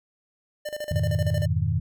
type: tone with tremolo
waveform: square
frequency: 598 Hz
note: D5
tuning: 31 cents sharp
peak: -29 dBFS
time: 0.65-1.46 s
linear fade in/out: 10 ms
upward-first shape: square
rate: 13 Hz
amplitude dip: 80%
type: chord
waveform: sine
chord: F half-diminished seventh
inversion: none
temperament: equal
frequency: 87.31 / 103.83 / 123.47 / 155.56 Hz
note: F2 / Ab2 / Cb3 / Eb3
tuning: 0 / 0 / 0 / 0 cents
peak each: -26 / -26 / -29 / -27 dBFS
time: 0.91-1.8 s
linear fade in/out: 5 ms
effects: none